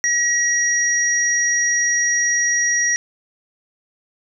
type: tone pair together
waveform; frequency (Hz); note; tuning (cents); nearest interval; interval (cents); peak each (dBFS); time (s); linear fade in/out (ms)
sine; 1908 / 5739; A#6 / F8; +40 / +46; octave + perfect fifth; 1906; -18; 0.04-2.96; 0
effects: none